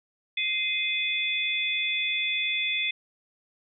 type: tone cluster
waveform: sine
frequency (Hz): 2085 / 2508 / 3459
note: C7 / D#7 / A7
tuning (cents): -7 / +13 / -30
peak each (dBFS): -31 / -28 / -29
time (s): 0.37-2.91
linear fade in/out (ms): 5
effects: none